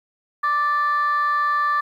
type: tone pair together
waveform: sine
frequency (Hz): 1174.7 / 1760.1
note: D6 / A6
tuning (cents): 0 / 0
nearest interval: perfect fifth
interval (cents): 700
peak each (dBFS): -17 / -23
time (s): 0.43-1.81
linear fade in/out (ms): 10
effects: tanh soft clip ceiling -13 dBFS + 9-bit